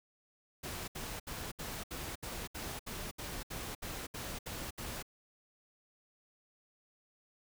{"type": "noise bursts", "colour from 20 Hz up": "pink", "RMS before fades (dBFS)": -42, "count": 14, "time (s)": [0.63, 5.027], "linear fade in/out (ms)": 10, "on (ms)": 250, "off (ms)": 69, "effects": []}